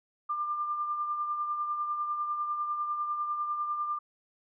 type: tone with tremolo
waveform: sine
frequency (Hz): 1195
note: D6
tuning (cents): +30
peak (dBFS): -27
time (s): 0.29-3.99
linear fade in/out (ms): 10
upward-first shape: triangle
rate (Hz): 10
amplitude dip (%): 50
effects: none